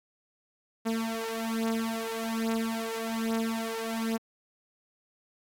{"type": "beating tone pair", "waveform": "sawtooth", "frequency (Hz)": [225, 226.2], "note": ["A3", "A3"], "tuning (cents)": [39, 48], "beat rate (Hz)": 1.2, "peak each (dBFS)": -28, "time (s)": [0.85, 4.18], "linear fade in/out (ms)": 20, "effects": ["AAC 64 kbps"]}